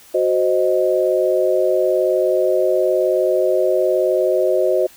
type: chord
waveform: sine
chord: C diminished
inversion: second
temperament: equal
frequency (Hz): 370 / 523.3 / 622.3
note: Gb4 / C5 / Eb5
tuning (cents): 0 / 0 / 0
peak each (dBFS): -18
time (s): 0.14-4.87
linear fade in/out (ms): 10
effects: white hiss -46 dBFS RMS until 4.96 s